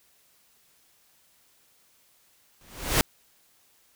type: noise with exponential growth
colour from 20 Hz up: pink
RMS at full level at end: -18 dBFS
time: 2.61-3.01 s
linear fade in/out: 0 ms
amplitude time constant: 85 ms
effects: white hiss -63 dBFS RMS until 3.95 s